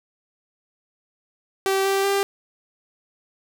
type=tone with pitch steps; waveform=sawtooth; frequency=387.1 / 390.9 / 396.5 Hz; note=G4 / G4 / G4; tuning=-22 / -5 / +20 cents; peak=-15 dBFS; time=1.66-2.23 s; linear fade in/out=0 ms; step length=190 ms; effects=none